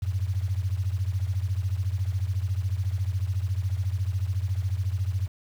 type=beating tone pair; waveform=sine; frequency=90.4 / 104.4 Hz; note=F#2 / G#2; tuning=-40 / +10 cents; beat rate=14 Hz; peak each=-26 / -29 dBFS; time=0.02-5.28 s; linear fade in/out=10 ms; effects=8-bit